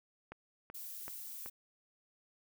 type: click train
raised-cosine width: 0.5 ms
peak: -31 dBFS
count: 4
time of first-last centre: 0.32-1.461 s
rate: 2.63 Hz
type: noise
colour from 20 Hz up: violet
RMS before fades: -46 dBFS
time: 0.74-1.5 s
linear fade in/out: 10 ms
effects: none